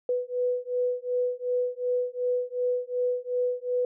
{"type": "beating tone pair", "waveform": "sine", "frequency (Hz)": [493.9, 496.6], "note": ["B4", "B4"], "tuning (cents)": [0, 9], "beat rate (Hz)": 2.7, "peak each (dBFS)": -28, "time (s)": [0.09, 3.85], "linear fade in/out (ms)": 2, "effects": []}